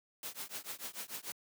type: noise with tremolo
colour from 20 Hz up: white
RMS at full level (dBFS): -40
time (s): 0.23-1.32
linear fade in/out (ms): 2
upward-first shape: triangle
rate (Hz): 6.8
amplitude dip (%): 100
effects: high-pass 150 Hz 12 dB/octave